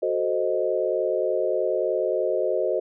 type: chord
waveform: sine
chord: F# diminished seventh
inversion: none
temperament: equal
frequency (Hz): 370 / 440 / 523.3 / 622.3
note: F#4 / A4 / C5 / Eb5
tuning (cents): 0 / 0 / 0 / 0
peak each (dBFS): -27 / -28 / -26 / -26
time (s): 0.02-2.8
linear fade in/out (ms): 10
effects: none